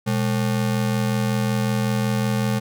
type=ring-modulated tone; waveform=square; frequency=164.81 Hz; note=E3; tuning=in tune; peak=-17 dBFS; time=0.06-2.6 s; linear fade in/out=20 ms; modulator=42.7 Hz; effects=none